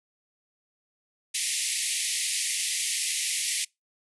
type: band-pass noise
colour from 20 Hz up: white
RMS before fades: -29 dBFS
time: 1.34-3.65 s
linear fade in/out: 10 ms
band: 1900 to 11000 Hz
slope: 96 dB/octave
effects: noise-tail reverb RT60 0.2 s tail -26 dB re dry